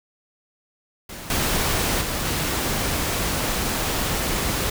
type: noise with level steps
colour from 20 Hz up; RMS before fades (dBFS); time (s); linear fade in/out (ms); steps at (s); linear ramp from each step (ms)
pink; -36 / -22 / -26 / -24; 1.09-4.7; 5; 1.3 / 2.01 / 2.25; 2
effects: none